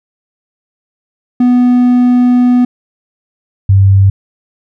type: tone pair in turn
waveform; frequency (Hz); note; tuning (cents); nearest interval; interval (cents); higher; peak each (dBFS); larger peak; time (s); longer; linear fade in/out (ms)
triangle / sine; 246.9 / 97.56; B3 / G2; 0 / -8; octave + major third; 1608; first; -3; neither; 1.4-2.65 / 3.69-4.1; first; 5
effects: none